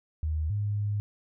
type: tone pair in turn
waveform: sine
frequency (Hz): 77.78 / 103.4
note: D#2 / G#2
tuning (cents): 0 / -7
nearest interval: perfect fourth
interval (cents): 493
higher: second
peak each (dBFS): -26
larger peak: neither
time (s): 0.23-0.5 / 0.5-1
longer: second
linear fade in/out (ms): 0
effects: none